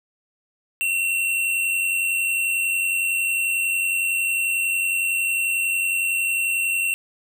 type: tone pair together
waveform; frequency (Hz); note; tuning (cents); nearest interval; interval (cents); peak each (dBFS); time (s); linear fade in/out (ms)
square; 2715 / 2806; F7 / F7; -50 / +8; minor second; 58; -21 / -32; 0.81-6.94; 0
effects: none